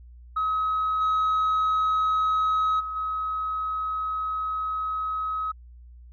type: tone with level steps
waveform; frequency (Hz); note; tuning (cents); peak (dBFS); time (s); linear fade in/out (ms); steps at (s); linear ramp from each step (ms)
sine; 1275; D#6; +42; -21 / -18 / -29 / -25; 0.36-5.52; 10; 1 / 2.79 / 2.95; 20
effects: tanh soft clip ceiling -19 dBFS + added 60 Hz sine -44 dBFS peak until 6.12 s